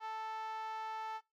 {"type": "tone with band-pass filter", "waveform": "5% pulse", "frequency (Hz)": 440, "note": "A4", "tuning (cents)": 0, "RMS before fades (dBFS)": -42, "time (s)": [0, 1.21], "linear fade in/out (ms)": 50, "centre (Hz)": 990, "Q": 9.1, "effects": ["noise-tail reverb RT60 0.2 s tail -22 dB re dry", "AAC 48 kbps"]}